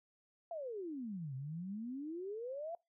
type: exponential two-way sweep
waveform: sine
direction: down then up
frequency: 698.5 to 127.9 to 698.5 Hz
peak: -40 dBFS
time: 0.51-2.75 s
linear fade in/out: 2 ms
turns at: 1.35 s
effects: noise-tail reverb RT60 0.2 s tail -21 dB re dry